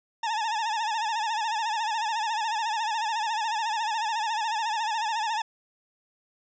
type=tone with vibrato; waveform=40% pulse; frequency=881 Hz; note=A5; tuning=2 cents sharp; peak=-25 dBFS; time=0.23-5.42 s; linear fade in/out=5 ms; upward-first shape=sine; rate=14 Hz; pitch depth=95 cents each way; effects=resampled to 16000 Hz + 11-bit